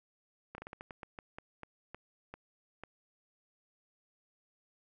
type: slowing click train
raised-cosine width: 0.5 ms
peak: -29 dBFS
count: 14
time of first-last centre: 0.55-2.836 s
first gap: 31 ms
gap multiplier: 1.26
effects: none